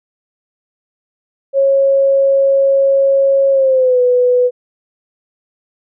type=tone with pitch glide; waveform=sine; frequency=547 to 495.8 Hz; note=C#5 to B4; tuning=-23 to +7 cents; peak=-8 dBFS; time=1.53-4.51 s; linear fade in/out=50 ms; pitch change=-170 cents; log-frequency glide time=3.51-4.01 s; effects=none